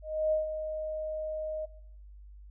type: tone with ADSR envelope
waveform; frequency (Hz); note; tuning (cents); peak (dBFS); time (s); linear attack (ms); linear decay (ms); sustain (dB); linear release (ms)
sine; 622.3; D#5; 0; -23; 0.02-1.66; 300; 140; -9; 14
effects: noise-tail reverb RT60 0.7 s tail -19 dB re dry + added 50 Hz sine -47 dBFS peak until 2.5 s